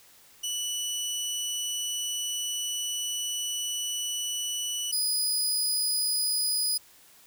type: tone pair in turn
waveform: 20% pulse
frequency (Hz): 2960 / 4968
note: F#7 / D#8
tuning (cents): 0 / -3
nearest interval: major sixth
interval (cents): 897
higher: second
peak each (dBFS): -24 / -19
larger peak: second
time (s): 0.43-4.92 / 4.92-6.78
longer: first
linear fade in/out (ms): 10
effects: white hiss -56 dBFS RMS until 7.26 s